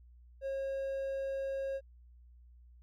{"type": "tone", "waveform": "triangle", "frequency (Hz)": 542, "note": "C#5", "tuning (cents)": -39, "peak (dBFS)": -32, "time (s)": [0.41, 1.81], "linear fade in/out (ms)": 50, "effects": ["added 60 Hz sine -55 dBFS peak until 2.82 s"]}